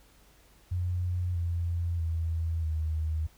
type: tone with pitch steps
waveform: sine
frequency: 89.3 / 85.61 / 82.08 / 78.69 Hz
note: F2 / F2 / E2 / D#2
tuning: +39 / -34 / -7 / +20 cents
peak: -27 dBFS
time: 0.71-3.27 s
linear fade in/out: 10 ms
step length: 640 ms
effects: added 50 Hz sine -61 dBFS peak until 3.37 s + pink hiss -61 dBFS RMS until 3.37 s